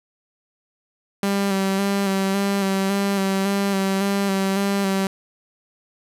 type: tone with vibrato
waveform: sawtooth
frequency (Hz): 196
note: G3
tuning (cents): 0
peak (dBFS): -15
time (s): 1.23-5.07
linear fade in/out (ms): 2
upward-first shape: square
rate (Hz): 1.8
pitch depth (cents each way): 24
effects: resampled to 32000 Hz + 7-bit